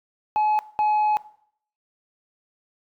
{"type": "tone pair in turn", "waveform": "sine", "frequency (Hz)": [851, 847.8], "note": ["G#5", "G#5"], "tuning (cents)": [42, 35], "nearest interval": "unison", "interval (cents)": 7, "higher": "first", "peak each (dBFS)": [-15, -15], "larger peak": "neither", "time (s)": [[0.36, 0.59], [0.79, 1.17]], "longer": "second", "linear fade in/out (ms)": 0, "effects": ["noise-tail reverb RT60 0.6 s tail -19 dB re dry", "tanh soft clip ceiling -17 dBFS"]}